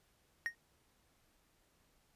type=tone with exponential decay; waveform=triangle; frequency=1864.7 Hz; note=A#6; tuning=in tune; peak=-28 dBFS; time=0.46-0.55 s; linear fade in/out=0 ms; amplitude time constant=19 ms; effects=pink hiss -73 dBFS RMS until 2.15 s + resampled to 32000 Hz